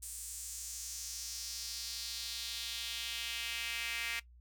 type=tone with high-pass filter sweep; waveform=sawtooth; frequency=232.7 Hz; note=A#3; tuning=3 cents flat; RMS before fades=-41 dBFS; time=0.02-4.2 s; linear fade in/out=10 ms; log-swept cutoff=8500 to 2200 Hz; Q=2.5; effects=noise-tail reverb RT60 0.1 s tail -18 dB re dry + added 60 Hz sine -56 dBFS peak until 4.4 s